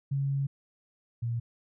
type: tone pair in turn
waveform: sine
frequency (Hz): 138.4 / 117.31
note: C#3 / A#2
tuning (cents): -2 / +11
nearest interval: minor third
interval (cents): 287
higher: first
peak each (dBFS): -26 / -28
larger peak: first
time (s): 0.11-0.47 / 1.22-1.4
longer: first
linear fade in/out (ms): 10
effects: none